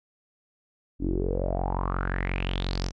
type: tone with low-pass filter sweep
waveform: sawtooth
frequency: 45.63 Hz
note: F#1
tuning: 23 cents flat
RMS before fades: -28 dBFS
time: 0.99-2.92 s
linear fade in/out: 50 ms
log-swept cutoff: 280 to 5900 Hz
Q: 6.7
effects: none